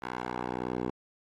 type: tone with band-pass filter sweep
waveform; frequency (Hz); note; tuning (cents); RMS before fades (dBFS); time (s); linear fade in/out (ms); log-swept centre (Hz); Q
10% pulse; 61.74; B1; 0; -35; 0.02-0.9; 5; 1200 to 410; 1.1
effects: AAC 32 kbps